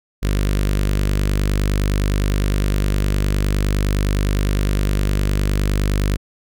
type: tone with notch filter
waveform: sawtooth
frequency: 49.76 Hz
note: G1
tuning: 27 cents sharp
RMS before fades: -18 dBFS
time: 0.22-6.17 s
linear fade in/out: 20 ms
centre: 820 Hz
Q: 1.2
effects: none